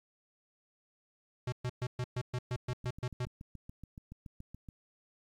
square tone bursts, 124.4 Hz, B2, 13 cents sharp, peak -33 dBFS, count 11, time 1.47-3.253 s, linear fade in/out 5 ms, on 53 ms, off 120 ms
click train, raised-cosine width 5 ms, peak -34 dBFS, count 16, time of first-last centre 2.56-4.688 s, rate 7.05 Hz
effects low-pass 7000 Hz 12 dB/octave + 11-bit

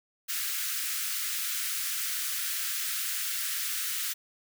white high-pass noise, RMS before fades -32 dBFS, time 0.28-4.14 s, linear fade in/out 20 ms, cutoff 1300 Hz, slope 48 dB/octave, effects none

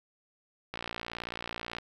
click train, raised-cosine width 0.3 ms, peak -20 dBFS, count 62, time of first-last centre 0.74-1.785 s, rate 58.4 Hz, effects 9-bit

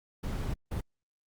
brown noise bursts at uneven times, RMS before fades -33 dBFS, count 2, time 0.23-0.54 / 0.71-0.81 s, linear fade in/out 10 ms, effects Opus 48 kbps

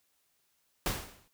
pink noise with exponential decay, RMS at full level -29 dBFS, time 0.86-1.28 s, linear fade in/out 1 ms, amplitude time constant 90 ms, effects white hiss -74 dBFS RMS until 1.33 s

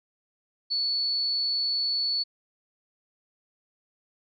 sine tone, 4435 Hz, C#8, in tune, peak -24 dBFS, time 0.7-2.24 s, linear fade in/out 20 ms, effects none

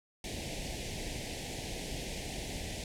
pink band-stop noise, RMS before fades -39 dBFS, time 0.24-2.84 s, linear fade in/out 2 ms, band 810 to 1900 Hz, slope 48 dB/octave, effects low-pass 9000 Hz 12 dB/octave

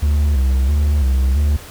triangle tone with vibrato, 69.3 Hz, C#2, in tune, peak -10 dBFS, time 0.02-1.57 s, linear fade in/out 10 ms, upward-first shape square, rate 1.5 Hz, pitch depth 97 cents each way, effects pink hiss -37 dBFS RMS until 1.7 s

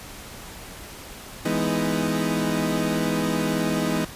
30% pulse chord, E major seventh, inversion none, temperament equal, 164.81 / 207.7 / 246.9 / 311.1 Hz, E3 / G#3 / B3 / D#4, 0 / 0 / 0 / 0 cents, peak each -25 dBFS, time 1.45-4.05 s, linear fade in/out 5 ms, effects pink hiss -40 dBFS RMS until 4.15 s + resampled to 32000 Hz

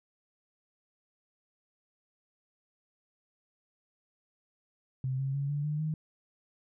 sine tone with pitch steps, 130.81 / 135.42 / 140.2 / 145.14 / 150.26 / 155.56 Hz, C3 / C#3 / C#3 / D3 / D3 / D#3, 0 / -40 / +20 / -20 / +40 / 0 cents, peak -29 dBFS, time 5.04-5.94 s, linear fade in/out 2 ms, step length 150 ms, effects none

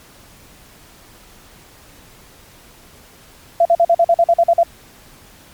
sine tone bursts, 680 Hz, F5, 46 cents flat, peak -8 dBFS, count 11, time 3.6-4.633 s, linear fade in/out 5 ms, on 53 ms, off 45 ms, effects pink hiss -45 dBFS RMS until 5.53 s + MP3 96 kbps

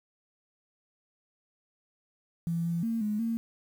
sine tone with pitch steps, 168 / 169.6 / 228.1 / 210.6 / 228.8 Hz, E3 / E3 / A#3 / G#3 / A#3, +33 / +50 / -37 / +24 / -32 cents, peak -27 dBFS, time 2.47-3.37 s, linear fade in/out 0 ms, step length 180 ms, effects 9-bit

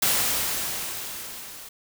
white noise with level ramp, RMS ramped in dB -21 to -42 dBFS, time 0.02-1.69 s, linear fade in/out 5 ms, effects none

